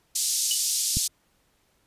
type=band-pass noise; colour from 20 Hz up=pink; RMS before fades=-26 dBFS; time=0.15-1.08 s; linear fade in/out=10 ms; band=4700 to 11000 Hz; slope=24 dB/octave
type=tone with exponential decay; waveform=square; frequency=2960 Hz; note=F#7; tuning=in tune; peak=-22 dBFS; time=0.51-0.62 s; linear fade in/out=1 ms; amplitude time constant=23 ms
type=click; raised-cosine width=5 ms; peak=-15 dBFS; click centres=0.97 s
effects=pink hiss -67 dBFS RMS until 1.86 s + resampled to 32000 Hz